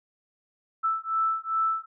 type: beating tone pair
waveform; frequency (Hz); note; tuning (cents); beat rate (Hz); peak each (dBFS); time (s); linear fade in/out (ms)
sine; 1318.5 / 1321; E6 / E6; 0 / +3; 2.5; -27; 0.83-1.86; 20
effects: none